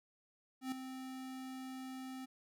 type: tone with ADSR envelope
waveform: square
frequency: 260.7 Hz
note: C4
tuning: 6 cents flat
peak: -36 dBFS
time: 0.61-2.26 s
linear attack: 110 ms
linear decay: 3 ms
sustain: -9 dB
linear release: 16 ms
effects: none